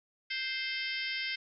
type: harmonic tone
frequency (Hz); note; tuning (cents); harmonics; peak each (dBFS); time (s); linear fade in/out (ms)
523.3; C5; 0; 3 / 4 / 5 / 6 / 7 / 8 / 9 / 10; -42 / -36 / -43 / -40 / -46 / -51 / -43 / -43; 0.3-1.36; 10
effects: none